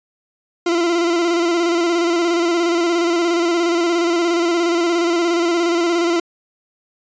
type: tone with vibrato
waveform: 40% pulse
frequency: 341.8 Hz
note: F4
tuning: 37 cents flat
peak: -14 dBFS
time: 0.66-6.2 s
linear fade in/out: 5 ms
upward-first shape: square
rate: 17 Hz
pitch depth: 38 cents each way
effects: resampled to 16000 Hz

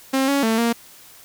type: tone with pitch steps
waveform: sawtooth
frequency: 267 / 279.6 / 223.6 / 233.4 Hz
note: C4 / C#4 / A3 / A#3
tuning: +35 / +15 / +28 / +2 cents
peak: -13 dBFS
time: 0.13-0.73 s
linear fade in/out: 10 ms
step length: 150 ms
effects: white hiss -46 dBFS RMS until 1.24 s

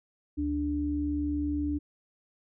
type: tone pair together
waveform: sine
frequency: 74 / 293.7 Hz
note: D2 / D4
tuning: +14 / 0 cents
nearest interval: 2 octaves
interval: 2386 cents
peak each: -33 / -28 dBFS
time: 0.37-1.79 s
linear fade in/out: 20 ms
effects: none

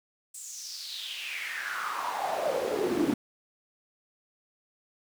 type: noise with high-pass filter sweep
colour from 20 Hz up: brown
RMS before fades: -32 dBFS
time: 0.34-3.14 s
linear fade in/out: 5 ms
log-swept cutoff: 8100 to 260 Hz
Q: 5.5
effects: none

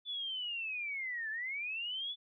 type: linear two-way sweep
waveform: sine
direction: down then up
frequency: 3491 to 1714 to 3491 Hz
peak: -36 dBFS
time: 0.05-2.16 s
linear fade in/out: 50 ms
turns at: 1.3 s
effects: none

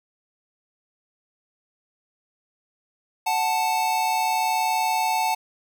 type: tone pair together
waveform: square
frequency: 739.5 / 880 Hz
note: F#5 / A5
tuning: -1 / 0 cents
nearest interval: minor third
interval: 301 cents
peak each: -26 / -23 dBFS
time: 3.26-5.35 s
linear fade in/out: 10 ms
effects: none

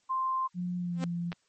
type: tone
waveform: sine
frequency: 1046.5 Hz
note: C6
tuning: in tune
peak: -27 dBFS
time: 0.09-0.48 s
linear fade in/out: 20 ms
type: tone with pitch glide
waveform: sine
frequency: 178.2 to 172.13 Hz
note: F3 to F3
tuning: +35 to -25 cents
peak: -30 dBFS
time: 0.54-1.34 s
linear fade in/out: 50 ms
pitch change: -60 cents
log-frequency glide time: 0.78-0.99 s
type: tone with exponential growth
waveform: sawtooth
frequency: 261.7 Hz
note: C4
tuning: in tune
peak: -26 dBFS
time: 0.93-1.04 s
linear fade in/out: 0 ms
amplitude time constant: 23 ms
type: clicks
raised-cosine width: 0.3 ms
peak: -23 dBFS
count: 2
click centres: 1.319 / 1.328 s
effects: white hiss -71 dBFS RMS until 1.48 s + MP3 32 kbps

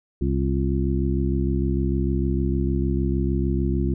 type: harmonic tone with a mistuned harmonic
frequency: 66.6 Hz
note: C2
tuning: 31 cents sharp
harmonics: 1 / 2 / 3 / 4 / 5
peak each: -23 / -26 / -27 / -29 / -28 dBFS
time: 0.21-3.94 s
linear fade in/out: 5 ms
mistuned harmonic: 5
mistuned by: +72 cents
effects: none

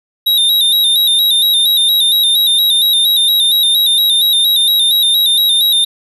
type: tone with vibrato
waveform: square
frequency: 3729 Hz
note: A#7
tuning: in tune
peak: -9 dBFS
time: 0.26-5.85 s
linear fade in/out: 10 ms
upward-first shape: square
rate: 4.3 Hz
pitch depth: 53 cents each way
effects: none

